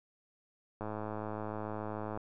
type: click train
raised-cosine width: 1 ms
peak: -25 dBFS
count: 147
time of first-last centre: 0.81-2.174 s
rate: 107 Hz
effects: none